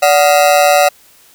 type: ring-modulated tone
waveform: 40% pulse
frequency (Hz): 659.3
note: E5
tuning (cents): 0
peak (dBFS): -3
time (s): 0.02-0.89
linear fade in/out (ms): 10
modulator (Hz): 78.8
effects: white hiss -46 dBFS RMS until 1.34 s